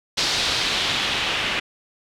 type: noise with low-pass filter sweep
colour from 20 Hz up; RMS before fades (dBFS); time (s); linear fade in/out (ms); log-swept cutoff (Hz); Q
white; -23; 0.17-1.6; 10; 4600 to 2700; 1.9
effects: none